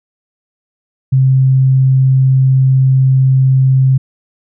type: tone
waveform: sine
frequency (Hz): 132.1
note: C3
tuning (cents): +17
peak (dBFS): -6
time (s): 1.12-3.98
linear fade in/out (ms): 10
effects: none